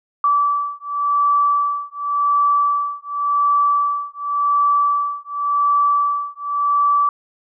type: beating tone pair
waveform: sine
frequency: 1156 / 1156.9 Hz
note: D6 / D6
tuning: -28 / -26 cents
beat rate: 0.9 Hz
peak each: -18 dBFS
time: 0.24-7.09 s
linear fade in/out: 2 ms
effects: none